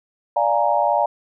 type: chord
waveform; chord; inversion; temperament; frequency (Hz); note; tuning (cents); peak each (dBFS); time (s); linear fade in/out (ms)
sine; Bb dominant seventh; first; equal; 587.3 / 698.5 / 830.6 / 932.3; D5 / F5 / Ab5 / Bb5; 0 / 0 / 0 / 0; -21; 0.36-1.06; 5
effects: none